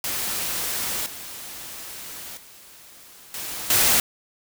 white noise with level steps, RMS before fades -27 / -37 / -47 / -32 / -18 dBFS, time 0.04-4 s, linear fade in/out 2 ms, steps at 1.06 / 2.37 / 3.34 / 3.7 s, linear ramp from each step 2 ms, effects none

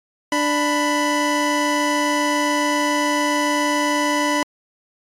25% pulse tone pair together, 294.9 / 992 Hz, D4 / B5, +7 / +7 cents, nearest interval octave + major sixth, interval 2100 cents, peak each -16 dBFS, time 0.32-4.43 s, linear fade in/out 2 ms, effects low-pass 10000 Hz 12 dB/octave + MP3 96 kbps

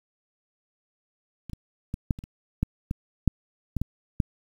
clicks, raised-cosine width 5 ms, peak -27 / -23 / -17 / -10 / -26 / -28 / -10 / -15 / -6 / -15 / -14 / -9 dBFS, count 12, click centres 1.497 / 1.533 / 1.941 / 2.108 / 2.189 / 2.239 / 2.63 / 2.911 / 3.277 / 3.767 / 3.816 / 4.202 s, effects 8-bit

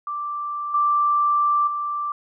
sine tone with level steps, 1174.7 Hz, D6, in tune, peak -25 / -16 / -23 dBFS, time 0.07-2.12 s, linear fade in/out 2 ms, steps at 0.74 / 1.67 s, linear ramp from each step 5 ms, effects none

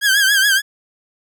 sawtooth tone with vibrato, 1608 Hz, G6, 44 cents sharp, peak -8 dBFS, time 0.01-0.62 s, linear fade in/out 50 ms, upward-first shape triangle, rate 7.1 Hz, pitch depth 100 cents each way, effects none

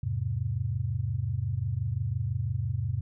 sine chord, E augmented, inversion none, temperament just, 82.41 / 103.01 / 128.76 Hz, E2 / G#2 / B#2, 0 / -14 / -27 cents, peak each -35 / -30 / -31 dBFS, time 0.03-3.01 s, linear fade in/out 5 ms, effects none

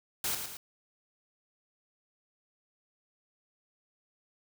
white noise with echo, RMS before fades -32 dBFS, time 0.24-0.35 s, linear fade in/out 2 ms, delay 110 ms, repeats 2, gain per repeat -6 dB, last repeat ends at 0.57 s, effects none

